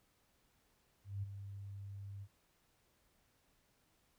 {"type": "tone with ADSR envelope", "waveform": "sine", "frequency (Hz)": 99.4, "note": "G2", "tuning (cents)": 25, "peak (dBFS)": -36, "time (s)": [1.04, 2.28], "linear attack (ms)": 190, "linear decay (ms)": 16, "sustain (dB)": -9, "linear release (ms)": 56, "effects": ["pink hiss -75 dBFS RMS until 4.18 s"]}